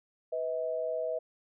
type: tone pair together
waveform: sine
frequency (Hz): 496 / 639.6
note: B4 / D#5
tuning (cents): +7 / +48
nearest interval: major third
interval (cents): 441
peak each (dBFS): -34 / -32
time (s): 0.32-1.19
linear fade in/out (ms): 10
effects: none